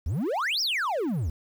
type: exponential two-way sweep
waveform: triangle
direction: up then down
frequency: 66.8 to 5710 to 66.8 Hz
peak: -23 dBFS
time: 0.06-1.3 s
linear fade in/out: 5 ms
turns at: 0.61 s
effects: 9-bit